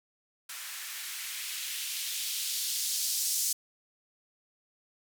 violet noise with band-pass filter sweep, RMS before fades -34 dBFS, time 0.49-3.53 s, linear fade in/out 5 ms, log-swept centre 1400 to 5900 Hz, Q 1.3, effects none

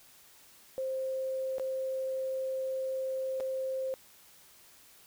sine tone with dropouts, 526 Hz, C5, 9 cents sharp, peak -31 dBFS, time 0.78-3.94 s, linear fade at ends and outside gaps 0 ms, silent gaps 1.583-1.597 / 3.401-3.406 s, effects white hiss -58 dBFS RMS until 5.06 s

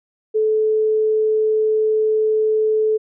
sine tone, 433.8 Hz, A4, 25 cents flat, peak -14 dBFS, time 0.34-2.98 s, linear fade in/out 20 ms, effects none

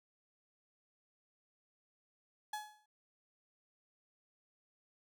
35% pulse tone with exponential decay, 847 Hz, G#5, 34 cents sharp, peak -35 dBFS, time 2.53-2.86 s, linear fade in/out 5 ms, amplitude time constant 71 ms, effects none

